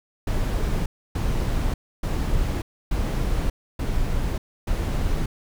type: noise bursts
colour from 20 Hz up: brown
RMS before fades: -23 dBFS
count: 6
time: 0.27-5.26 s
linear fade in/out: 5 ms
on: 590 ms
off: 290 ms
effects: none